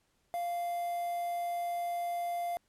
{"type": "tone with quantisation", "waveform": "triangle", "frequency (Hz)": 696, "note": "F5", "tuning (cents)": -6, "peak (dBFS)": -30, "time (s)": [0.34, 2.57], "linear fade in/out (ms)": 0, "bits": 8, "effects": ["pink hiss -74 dBFS RMS until 2.68 s", "low-pass 12000 Hz 12 dB/octave"]}